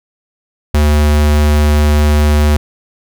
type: tone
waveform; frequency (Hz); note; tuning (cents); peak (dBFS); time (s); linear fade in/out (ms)
square; 74.6; D2; +28; -8; 0.74-2.57; 5
effects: none